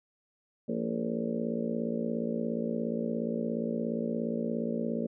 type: harmonic tone with a mistuned harmonic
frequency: 57.1 Hz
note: A#1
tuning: 35 cents flat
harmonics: 3 / 4 / 5 / 6 / 7 / 8 / 9 / 10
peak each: -39 / -32 / -42 / -41 / -40 / -39 / -39 / -40 dBFS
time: 0.68-5.07 s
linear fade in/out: 10 ms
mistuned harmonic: 7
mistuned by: +59 cents
effects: none